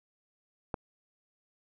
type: click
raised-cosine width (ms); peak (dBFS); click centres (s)
1; -18; 0.742
effects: none